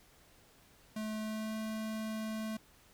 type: tone with pitch glide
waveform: square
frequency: 216.2 to 218.6 Hz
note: A3 to A3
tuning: -30 to -11 cents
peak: -37 dBFS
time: 0.96-2.57 s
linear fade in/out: 5 ms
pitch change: +19 cents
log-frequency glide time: 1.21-1.57 s
effects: pink hiss -63 dBFS RMS until 2.93 s